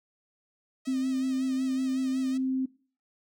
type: tone with vibrato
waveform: 5% pulse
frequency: 629 Hz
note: D#5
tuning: 19 cents sharp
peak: -34 dBFS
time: 0.85-2.38 s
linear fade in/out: 10 ms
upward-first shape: sine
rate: 5.4 Hz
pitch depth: 79 cents each way
type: tone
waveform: sine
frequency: 261.6 Hz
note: C4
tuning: in tune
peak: -25 dBFS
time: 0.87-2.66 s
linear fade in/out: 10 ms
effects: noise-tail reverb RT60 0.4 s tail -20 dB re dry